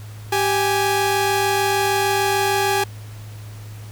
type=tone pair together; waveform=sawtooth; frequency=392 / 830.6 Hz; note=G4 / G#5; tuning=0 / 0 cents; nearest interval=octave + minor second; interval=1300 cents; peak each=-16 dBFS; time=0.32-2.84 s; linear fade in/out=5 ms; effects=added 106 Hz sine -33 dBFS peak until 3.91 s + pink hiss -45 dBFS RMS until 3.91 s